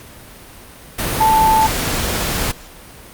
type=tone in noise; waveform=sine; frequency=880 Hz; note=A5; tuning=in tune; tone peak=-10 dBFS; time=1.2-1.67 s; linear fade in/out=10 ms; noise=pink; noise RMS=-20 dBFS; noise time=0.98-2.52 s; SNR=+7 dB; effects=pink hiss -39 dBFS RMS until 3.13 s + Opus 48 kbps